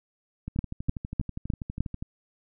two click trains, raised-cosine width 5 ms, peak -12 / -21 dBFS, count 5 / 20, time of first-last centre 0.59-1.806 / 0.48-2.025 s, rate 3.29 / 12.3 Hz, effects none

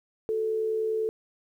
sine tone pair together, 370 / 440 Hz, F#4 / A4, 0 / 0 cents, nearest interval minor third, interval 300 cents, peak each -36 / -25 dBFS, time 0.29-1.09 s, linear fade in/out 0 ms, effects 10-bit

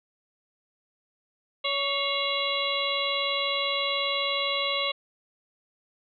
harmonic tone with a mistuned harmonic, 561 Hz, C#5, 21 cents sharp, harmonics 1 / 2 / 4 / 5 / 6 / 7, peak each -32 / -32 / -32 / -32 / -32 / -32 dBFS, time 1.64-4.92 s, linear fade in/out 10 ms, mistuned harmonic 4, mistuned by -60 cents, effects none

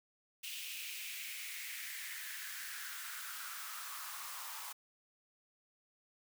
white noise with high-pass filter sweep, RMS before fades -45 dBFS, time 0.43-4.73 s, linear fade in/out 10 ms, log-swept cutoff 2800 to 970 Hz, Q 4.1, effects none

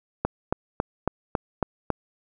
click train, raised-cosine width 1 ms, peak -8 dBFS, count 7, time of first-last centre 0.25-1.903 s, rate 3.63 Hz, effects none

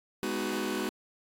sawtooth chord, G# minor seventh, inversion none, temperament just, 207.7 / 249.2 / 311.5 / 373.8 Hz, G#3 / B3 / D#4 / F#4, 0 / +16 / +2 / +18 cents, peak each -32 / -32 / -32 / -30 dBFS, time 0.23-0.89 s, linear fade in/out 0 ms, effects AAC 64 kbps

